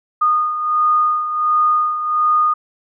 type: beating tone pair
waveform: sine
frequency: 1228 / 1229.4 Hz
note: D#6 / D#6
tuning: -23 / -21 cents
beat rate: 1.4 Hz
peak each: -14 / -21 dBFS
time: 0.21-2.54 s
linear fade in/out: 10 ms
effects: none